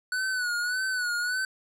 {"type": "tone with vibrato", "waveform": "square", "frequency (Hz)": 1480, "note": "F#6", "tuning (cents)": 0, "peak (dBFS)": -27, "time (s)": [0.12, 1.45], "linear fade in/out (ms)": 2, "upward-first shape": "sine", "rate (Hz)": 1.7, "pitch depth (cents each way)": 64, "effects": ["low-pass 11000 Hz 12 dB/octave"]}